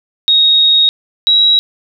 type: tone pair in turn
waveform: sine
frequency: 3755 / 3865 Hz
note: A#7 / B7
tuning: +12 / -38 cents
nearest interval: unison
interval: 50 cents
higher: second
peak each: -6 dBFS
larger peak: neither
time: 0.28-0.89 / 1.27-1.59 s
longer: first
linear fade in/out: 0 ms
effects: none